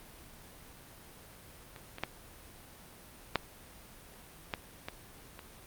clicks, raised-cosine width 0.3 ms, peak -30 / -26 / -15 / -10 / -17 / -21 / -29 dBFS, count 7, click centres 1.762 / 1.984 / 2.036 / 3.357 / 4.538 / 4.885 / 5.392 s, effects pink hiss -53 dBFS RMS until 5.66 s + Opus 32 kbps

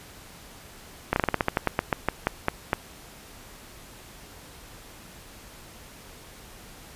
slowing click train, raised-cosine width 0.5 ms, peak -6 dBFS, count 16, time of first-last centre 1.13-2.731 s, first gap 31 ms, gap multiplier 1.16, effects pink hiss -47 dBFS RMS until 6.95 s + resampled to 32000 Hz

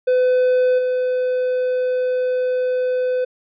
triangle tone with level steps, 505 Hz, B4, 39 cents sharp, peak -11 / -15 dBFS, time 0.07-3.25 s, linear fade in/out 10 ms, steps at 0.78 s, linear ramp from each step 10 ms, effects resampled to 11025 Hz

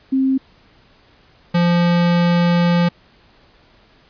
sine / square tone pair in turn, 265.5 / 173.39 Hz, C4 / F3, +25 / -12 cents, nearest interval perfect fifth, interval 737 cents, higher first, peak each -13 / -13 dBFS, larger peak neither, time 0.12-0.38 / 1.54-2.89 s, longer second, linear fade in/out 10 ms, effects pink hiss -52 dBFS RMS until 4.09 s + resampled to 11025 Hz

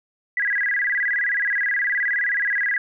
sine tone with vibrato, 1800 Hz, A6, 39 cents sharp, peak -19 dBFS, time 0.37-2.78 s, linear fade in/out 2 ms, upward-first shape square, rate 19 Hz, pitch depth 160 cents each way, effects none

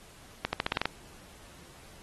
accelerating click train, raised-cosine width 0.3 ms, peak -11 dBFS, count 8, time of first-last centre 0.45-0.856 s, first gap 80 ms, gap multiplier 0.89, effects pink hiss -54 dBFS RMS until 2.02 s + AAC 32 kbps

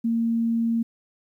sine tone, 230 Hz, A#3, 23 cents flat, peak -20 dBFS, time 0.04-0.83 s, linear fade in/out 10 ms, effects 10-bit

